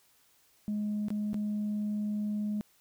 sine tone with dropouts, 209.4 Hz, G#3, 15 cents sharp, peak -28 dBFS, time 0.68-2.61 s, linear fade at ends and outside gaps 0 ms, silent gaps 1.084-1.104 / 1.332-1.343 s, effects tanh soft clip ceiling -27 dBFS + white hiss -66 dBFS RMS until 2.8 s

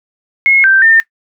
sine tone with pitch steps, 2167 / 1564 / 1807 Hz, C#7 / G6 / A6, -40 / -4 / +46 cents, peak -5 dBFS, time 0.46-1 s, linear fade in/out 0 ms, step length 180 ms, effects noise-tail reverb RT60 0.1 s tail -18 dB re dry

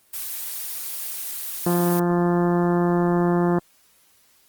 blue noise, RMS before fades -30 dBFS, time 0.13-2 s, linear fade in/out 10 ms
harmonic tone, 174.61 Hz, F3, in tune, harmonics 1 / 2 / 3 / 4 / 5 / 6 / 7 / 8 / 9 / 10, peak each -20 / -21 / -31 / -29 / -32 / -33 / -36 / -40 / -43 / -40 dBFS, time 1.66-3.59 s, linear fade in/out 5 ms
effects white hiss -59 dBFS RMS until 4.48 s + Opus 24 kbps

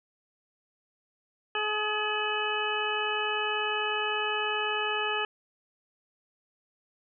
harmonic tone with a mistuned harmonic, 425.3 Hz, G#4, 41 cents sharp, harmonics 1 / 2 / 3 / 4 / 6 / 7, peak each -34 / -34 / -34 / -34 / -34 / -34 dBFS, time 1.55-5.25 s, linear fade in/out 2 ms, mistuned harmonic 3, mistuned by -15 cents, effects none

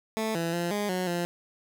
15% pulse tone with pitch steps, 220.1 / 167.3 / 172.4 / 206.2 / 183.2 / 173.7 Hz, A3 / E3 / F3 / G#3 / F#3 / F3, +1 / +26 / -22 / -12 / -17 / -9 cents, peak -21 dBFS, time 0.17-1.25 s, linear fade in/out 0 ms, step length 180 ms, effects none

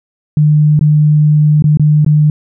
sine tone with dropouts, 150.8 Hz, D3, 46 cents sharp, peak -5 dBFS, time 0.37-2.3 s, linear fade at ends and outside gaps 2 ms, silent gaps 0.793-0.81 / 1.623-1.641 / 1.772-1.796 / 2.047-2.063 s, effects none

